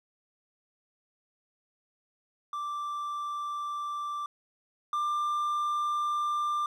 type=tone pair in turn; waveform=triangle; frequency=1174.7 / 1189.7 Hz; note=D6 / D6; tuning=0 / +22 cents; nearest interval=unison; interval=22 cents; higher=second; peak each=-30 / -25 dBFS; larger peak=second; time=2.53-4.26 / 4.93-6.66 s; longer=neither; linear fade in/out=2 ms; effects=none